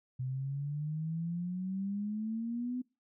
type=exponential sweep; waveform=sine; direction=up; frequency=126.9 to 253.7 Hz; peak=-33 dBFS; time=0.19-2.82 s; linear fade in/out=10 ms; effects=noise-tail reverb RT60 0.3 s tail -24 dB re dry